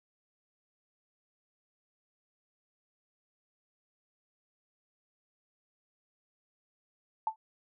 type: tone with exponential decay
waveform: sine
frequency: 880 Hz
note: A5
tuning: in tune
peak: -23 dBFS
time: 7.27-7.36 s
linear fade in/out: 2 ms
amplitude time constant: 18 ms
effects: none